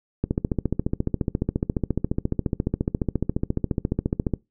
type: click train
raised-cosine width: 3 ms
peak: -9 dBFS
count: 60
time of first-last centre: 0.24-4.337 s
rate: 14.4 Hz
effects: noise-tail reverb RT60 0.2 s tail -22 dB re dry